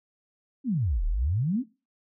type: exponential two-way sweep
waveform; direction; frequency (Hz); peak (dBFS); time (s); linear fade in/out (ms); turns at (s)
sine; down then up; 290 to 35 to 290; -23; 0.64-1.64; 50; 1.06
effects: noise-tail reverb RT60 0.3 s tail -19 dB re dry